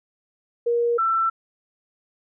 sine tone pair in turn, 472.9 / 1337.6 Hz, A#4 / E6, +25 / +25 cents, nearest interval octave + tritone, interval 1800 cents, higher second, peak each -18 dBFS, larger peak neither, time 0.66-0.98 / 0.98-1.3 s, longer neither, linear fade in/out 10 ms, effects none

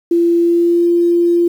sine tone with pitch glide, 340.9 to 344.5 Hz, F4 to F4, -42 to -24 cents, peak -9 dBFS, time 0.11-1.48 s, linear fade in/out 5 ms, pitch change +18 cents, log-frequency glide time 0.39-0.85 s, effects 7-bit

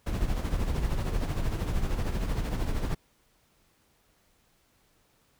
brown noise with tremolo, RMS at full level -26 dBFS, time 0.06-2.95 s, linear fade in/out 10 ms, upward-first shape sine, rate 13 Hz, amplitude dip 55%, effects pink hiss -67 dBFS RMS until 5.39 s

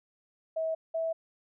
sine tone pair in turn, 644 / 653 Hz, E5 / E5, -41 / -17 cents, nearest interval unison, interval 24 cents, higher second, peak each -28 dBFS, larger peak neither, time 0.56-0.75 / 0.94-1.13 s, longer neither, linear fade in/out 10 ms, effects none

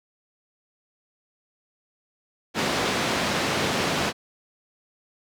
pink band-pass noise, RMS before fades -25 dBFS, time 2.54-4.13 s, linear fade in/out 50 ms, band 160 to 5100 Hz, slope 12 dB/octave, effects none

